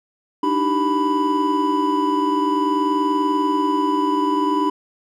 triangle tone cluster, 297.4 / 317.9 / 386.7 / 992 Hz, D4 / D#4 / G4 / B5, +22 / +37 / -24 / +7 cents, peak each -19 / -24 / -23 / -18 dBFS, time 0.43-4.7 s, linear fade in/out 5 ms, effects none

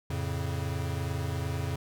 square chord, F augmented, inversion none, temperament equal, 87.31 / 110 / 138.59 Hz, F2 / A2 / C#3, 0 / 0 / 0 cents, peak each -34 / -37 / -35 dBFS, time 0.1-1.76 s, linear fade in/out 5 ms, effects none

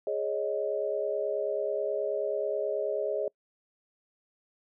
sine chord, Ab suspended fourth, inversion none, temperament just, 415.3 / 553.7 / 623 Hz, Ab4 / Db5 / Eb5, 0 / -2 / +2 cents, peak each -32 dBFS, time 0.07-3.28 s, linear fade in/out 2 ms, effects noise-tail reverb RT60 0.1 s tail -26 dB re dry

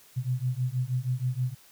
sine beating tone pair, 123.47 / 129.77 Hz, B2 / C3, 0 / -14 cents, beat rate 6.3 Hz, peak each -29 dBFS, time 0.16-1.55 s, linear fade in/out 20 ms, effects white hiss -56 dBFS RMS until 1.71 s

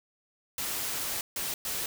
white noise bursts at uneven times, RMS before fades -33 dBFS, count 3, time 0.58-1.21 / 1.36-1.54 / 1.65-1.86 s, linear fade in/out 2 ms, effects none

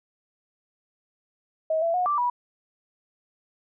sine tone with pitch steps, 636 / 669 / 725 / 1172 / 975 Hz, D#5 / E5 / F#5 / D6 / B5, +38 / +25 / -35 / -4 / -23 cents, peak -21 dBFS, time 1.7-2.3 s, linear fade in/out 5 ms, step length 120 ms, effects none

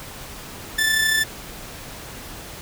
sawtooth tone with amplitude modulation, 1760 Hz, A6, in tune, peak -12 dBFS, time 0.78-1.24 s, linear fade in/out 10 ms, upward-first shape sine, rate 32.8 Hz, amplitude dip 40%, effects pink hiss -37 dBFS RMS until 2.61 s

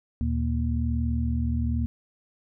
sine tone cluster, 76.5 / 117.5 / 234.9 Hz, D#2 / A#2 / A#3, -29 / +14 / +13 cents, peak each -25 / -30 / -29 dBFS, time 0.21-1.86 s, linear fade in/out 0 ms, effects none

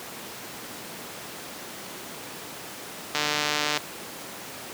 click train, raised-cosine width 0.2 ms, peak -7 dBFS, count 94, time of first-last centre 3.15-3.774 s, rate 149 Hz, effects pink hiss -38 dBFS RMS until 4.73 s + high-pass 200 Hz 12 dB/octave

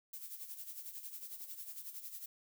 violet noise with tremolo, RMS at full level -45 dBFS, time 0.13-2.26 s, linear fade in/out 5 ms, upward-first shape sine, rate 11 Hz, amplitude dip 65%, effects none

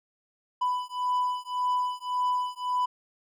triangle beating tone pair, 994 / 995.8 Hz, B5 / B5, +11 / +14 cents, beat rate 1.8 Hz, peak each -27 dBFS, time 0.61-2.86 s, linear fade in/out 10 ms, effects none

